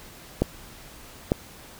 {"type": "clicks", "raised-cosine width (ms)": 2, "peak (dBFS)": -6, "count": 2, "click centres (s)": [0.42, 1.319], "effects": ["pink hiss -46 dBFS RMS until 1.79 s"]}